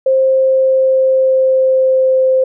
sine tone with pitch glide, 528 to 521.6 Hz, C5 to C5, +16 to -5 cents, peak -8 dBFS, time 0.06-2.44 s, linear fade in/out 5 ms, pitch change -21 cents, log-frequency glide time 0.22-2.25 s, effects none

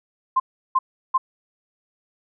sine tone bursts, 1046.5 Hz, C6, in tune, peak -14 dBFS, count 3, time 0.36-1.18 s, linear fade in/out 10 ms, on 40 ms, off 350 ms, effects none

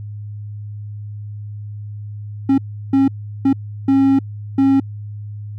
triangle tone bursts at uneven times, 271.3 Hz, C#4, 37 cents flat, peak -8 dBFS, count 5, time 2.49-2.58 / 2.93-3.08 / 3.45-3.53 / 3.88-4.19 / 4.58-4.8 s, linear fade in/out 5 ms, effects added 104 Hz sine -27 dBFS peak until 5.58 s

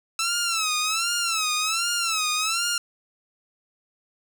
10% pulse tone with vibrato, 1318.5 Hz, E6, in tune, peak -14 dBFS, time 0.19-2.78 s, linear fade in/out 2 ms, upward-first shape sine, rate 1.3 Hz, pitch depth 120 cents each way, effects none

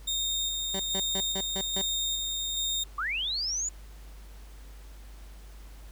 30% pulse tone with tremolo, 3679 Hz, A#7, 24 cents flat, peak -25 dBFS, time 0.07-2.84 s, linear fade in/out 10 ms, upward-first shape square, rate 1.2 Hz, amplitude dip 25%
15% pulse tone bursts, 193 Hz, G3, 27 cents flat, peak -26 dBFS, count 6, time 0.74-1.814 s, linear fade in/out 2 ms, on 54 ms, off 150 ms
sine linear sweep, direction up, 1108 to 7040 Hz, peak -28 dBFS, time 2.98-3.69 s, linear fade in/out 5 ms
effects added 50 Hz sine -44 dBFS peak until 5.91 s + pink hiss -56 dBFS RMS until 5.91 s

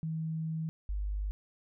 sine tone pair in turn, 160 / 50.4 Hz, D#3 / G1, +49 / +49 cents, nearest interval octave + minor sixth, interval 2000 cents, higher first, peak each -32 / -31 dBFS, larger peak second, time 0.03-0.69 / 0.89-1.31 s, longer first, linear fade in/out 0 ms, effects none

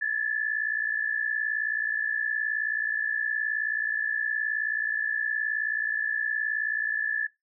sine tone pair together, 1701 / 1760 Hz, G#6 / A6, +41 / 0 cents, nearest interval minor second, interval 59 cents, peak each -28 dBFS, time 0.01-7.27 s, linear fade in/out 10 ms, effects noise-tail reverb RT60 0.2 s tail -22 dB re dry

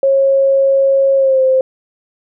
sine tone with pitch glide, 544 to 523 Hz, C#5 to C5, -33 to -1 cents, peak -8 dBFS, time 0.03-1.61 s, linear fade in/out 2 ms, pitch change -68 cents, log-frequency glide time 1.16-1.42 s, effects none

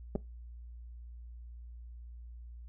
clicks, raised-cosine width 2 ms, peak -21 dBFS, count 2, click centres 0.153 / 0.158 s, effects noise-tail reverb RT60 0.2 s tail -20 dB re dry + added 59 Hz sine -45 dBFS peak until 2.68 s

